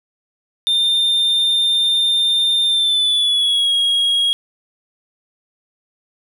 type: tone with pitch glide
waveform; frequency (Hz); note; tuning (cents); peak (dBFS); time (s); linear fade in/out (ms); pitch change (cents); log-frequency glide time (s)
triangle; 3609 to 3290; A7 to G#7; +43 to -17; -12; 0.67-4.33; 0; -160; 2.65-3.73
effects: none